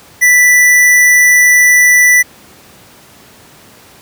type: tone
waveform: square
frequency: 1975.5 Hz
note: B6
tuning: in tune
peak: -5 dBFS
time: 0.21-2.23 s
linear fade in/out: 20 ms
effects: pink hiss -40 dBFS RMS until 4.01 s + high-pass 100 Hz 12 dB/octave